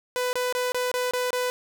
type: tone bursts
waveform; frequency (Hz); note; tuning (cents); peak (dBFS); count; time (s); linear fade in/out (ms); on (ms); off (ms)
sawtooth; 498.3; B4; +15; -20; 7; 0.16-1.5; 0; 170; 25
effects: none